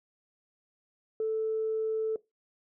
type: tone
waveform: sine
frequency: 440 Hz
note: A4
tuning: in tune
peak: -26 dBFS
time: 1.2-2.16 s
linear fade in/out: 2 ms
effects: noise-tail reverb RT60 0.2 s tail -20 dB re dry + tanh soft clip ceiling -22 dBFS